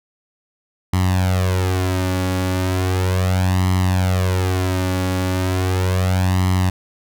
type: tone with flanger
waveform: sawtooth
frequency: 92.5 Hz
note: F#2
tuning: in tune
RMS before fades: -18 dBFS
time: 0.93-6.7 s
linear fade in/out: 5 ms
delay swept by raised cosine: 0.98 to 3.58 ms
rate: 0.36 Hz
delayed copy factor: +0.8
effects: none